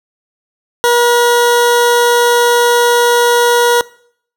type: tone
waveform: 20% pulse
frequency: 479.4 Hz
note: A#4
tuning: 48 cents sharp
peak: -3 dBFS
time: 0.84-3.81 s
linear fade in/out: 0 ms
effects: noise-tail reverb RT60 0.6 s tail -22 dB re dry